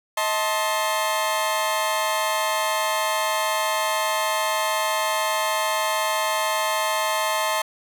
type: chord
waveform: sawtooth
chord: A diminished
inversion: second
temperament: just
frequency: 633.6 / 880 / 1056 Hz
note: Eb5 / A5 / C6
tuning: +31 / 0 / +16 cents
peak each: -22 dBFS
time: 0.17-7.62 s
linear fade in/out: 5 ms
effects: none